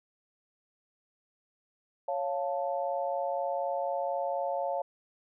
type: chord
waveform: sine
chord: Db augmented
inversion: none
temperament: equal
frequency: 554.4 / 698.5 / 880 Hz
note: Db5 / F5 / A5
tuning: 0 / 0 / 0 cents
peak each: -32 / -33 / -36 dBFS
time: 2.08-4.82 s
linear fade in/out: 5 ms
effects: none